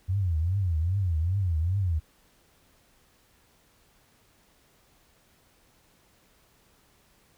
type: tone with vibrato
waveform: sine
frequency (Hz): 88.4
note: F2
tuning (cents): +22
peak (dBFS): -23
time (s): 0.08-2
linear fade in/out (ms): 20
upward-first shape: triangle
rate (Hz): 2.5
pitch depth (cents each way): 260
effects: pink hiss -63 dBFS RMS until 7.37 s